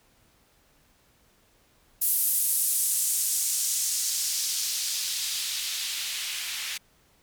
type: noise with band-pass filter sweep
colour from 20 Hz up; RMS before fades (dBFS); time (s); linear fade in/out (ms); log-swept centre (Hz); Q
blue; -28; 2.01-6.78; 10; 12000 to 2400; 1.3
effects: pink hiss -63 dBFS RMS until 7.22 s